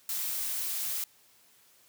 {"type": "noise", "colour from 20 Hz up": "blue", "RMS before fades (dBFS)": -33, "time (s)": [0.09, 1.04], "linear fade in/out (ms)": 2, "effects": ["white hiss -62 dBFS RMS until 1.88 s", "high-pass 80 Hz 12 dB/octave"]}